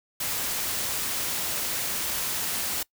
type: noise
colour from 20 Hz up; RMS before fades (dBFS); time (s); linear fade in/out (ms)
white; -29; 0.2-2.83; 5
effects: noise-tail reverb RT60 0.1 s tail -22 dB re dry